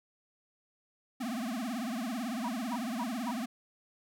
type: tone with vibrato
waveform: square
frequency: 237.6 Hz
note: A#3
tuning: 33 cents sharp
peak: -34 dBFS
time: 1.2-3.46 s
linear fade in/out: 10 ms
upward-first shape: triangle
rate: 18 Hz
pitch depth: 240 cents each way
type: tone bursts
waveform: sine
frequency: 964 Hz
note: B5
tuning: 42 cents flat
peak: -34 dBFS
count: 4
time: 2.44-3.314 s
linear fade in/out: 5 ms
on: 46 ms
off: 230 ms
effects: none